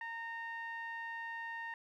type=tone with low-pass filter; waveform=sawtooth; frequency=920 Hz; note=A#5; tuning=23 cents flat; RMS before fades=-43 dBFS; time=0.01-1.74 s; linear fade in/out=2 ms; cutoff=2000 Hz; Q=3.8; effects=13-bit